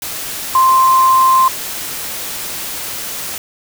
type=tone in noise; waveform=sine; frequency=1046.5 Hz; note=C6; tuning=in tune; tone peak=-7 dBFS; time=0.55-1.48 s; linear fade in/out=2 ms; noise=white; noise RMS=-24 dBFS; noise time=0.02-3.38 s; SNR=+14 dB; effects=none